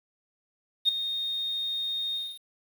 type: tone with ADSR envelope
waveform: sine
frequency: 3694 Hz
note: A#7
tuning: 16 cents flat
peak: -15 dBFS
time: 0.85-2.4 s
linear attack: 36 ms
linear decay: 6 ms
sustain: -13 dB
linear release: 250 ms
effects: tanh soft clip ceiling -13 dBFS + 8-bit